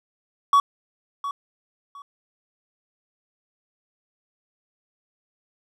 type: tone with echo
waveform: triangle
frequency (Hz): 1126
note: C#6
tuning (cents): +27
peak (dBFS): -11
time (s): 0.53-0.6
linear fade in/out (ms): 2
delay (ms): 710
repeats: 2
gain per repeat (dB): -13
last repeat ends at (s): 2.02
effects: none